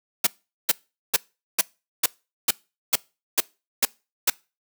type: noise bursts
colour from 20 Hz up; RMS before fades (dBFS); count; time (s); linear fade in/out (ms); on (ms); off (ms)
white; -18; 10; 0.24-4.3; 5; 28; 420
effects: noise-tail reverb RT60 0.3 s tail -24 dB re dry + high-pass 200 Hz 12 dB/octave